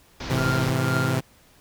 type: low-pass noise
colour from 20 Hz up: pink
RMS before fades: -33 dBFS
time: 0.2-0.7 s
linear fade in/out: 5 ms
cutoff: 6000 Hz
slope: 48 dB/octave
type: chord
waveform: sawtooth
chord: A minor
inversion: none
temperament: equal with one note detuned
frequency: 107.18 / 130.81 / 164.81 Hz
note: A2 / C3 / E3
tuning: -45 / 0 / 0 cents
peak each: -25 / -19 / -24 dBFS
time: 0.29-1.21 s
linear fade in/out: 20 ms
type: tone with tremolo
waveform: triangle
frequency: 1396.9 Hz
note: F6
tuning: in tune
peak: -23 dBFS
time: 0.37-1.17 s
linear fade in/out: 2 ms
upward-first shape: triangle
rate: 2.1 Hz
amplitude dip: 100%
effects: pink hiss -56 dBFS RMS until 1.6 s